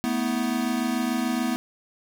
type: chord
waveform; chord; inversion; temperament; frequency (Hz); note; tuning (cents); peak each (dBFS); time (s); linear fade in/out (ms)
square; A suspended second; none; equal with one note detuned; 220 / 246.9 / 323.8; A3 / B3 / E4; 0 / 0 / -31; -30 / -26 / -32; 0.04-1.56; 0
effects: none